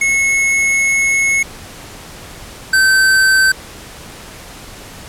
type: tone pair in turn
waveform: square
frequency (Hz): 2185 / 1545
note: C#7 / G6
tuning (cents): -26 / -26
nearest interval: tritone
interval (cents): 600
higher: first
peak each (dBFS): -12 / -9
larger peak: second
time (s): 0.01-1.43 / 2.73-3.52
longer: first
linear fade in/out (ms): 5
effects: pink hiss -34 dBFS RMS until 5.08 s + low-pass 12000 Hz 12 dB/octave